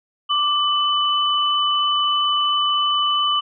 sine tone pair together, 1174.7 / 2999 Hz, D6 / F#7, 0 / +23 cents, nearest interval octave + major third, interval 1623 cents, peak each -19 dBFS, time 0.29-3.41 s, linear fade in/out 20 ms, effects none

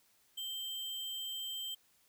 sine tone with sample-and-hold, 3136 Hz, G7, in tune, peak -38 dBFS, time 0.37-1.75 s, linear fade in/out 10 ms, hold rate 11025 Hz, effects white hiss -70 dBFS RMS until 2.08 s

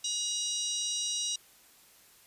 harmonic tone with a mistuned harmonic, 958 Hz, A#5, 47 cents sharp, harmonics 3 / 4 / 5 / 6 / 7 / 8 / 9, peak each -39 / -35 / -43 / -34 / -44 / -44 / -42 dBFS, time 0.04-1.36 s, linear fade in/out 5 ms, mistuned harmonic 7, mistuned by -64 cents, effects white hiss -59 dBFS RMS until 2.26 s + resampled to 32000 Hz

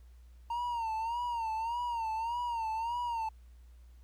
triangle tone with vibrato, 924 Hz, A#5, 16 cents flat, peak -30 dBFS, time 0.5-3.29 s, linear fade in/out 5 ms, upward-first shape sine, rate 1.7 Hz, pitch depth 88 cents each way, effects added 60 Hz sine -52 dBFS peak until 4.03 s + pink hiss -72 dBFS RMS until 4.03 s

